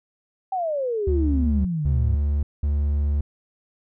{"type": "exponential sweep", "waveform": "sine", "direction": "down", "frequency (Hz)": [782, 98.7], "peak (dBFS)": -22, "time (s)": [0.52, 2.15], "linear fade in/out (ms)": 5}
{"type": "tone bursts", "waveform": "triangle", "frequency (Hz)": 72.6, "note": "D2", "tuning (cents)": -19, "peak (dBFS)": -17, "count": 3, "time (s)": [1.07, 3.21], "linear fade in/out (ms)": 5, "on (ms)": 580, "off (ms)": 200}
{"effects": []}